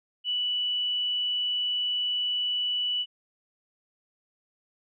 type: tone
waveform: sine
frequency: 2960 Hz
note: F#7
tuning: in tune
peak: -25 dBFS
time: 0.24-3.06 s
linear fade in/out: 50 ms
effects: none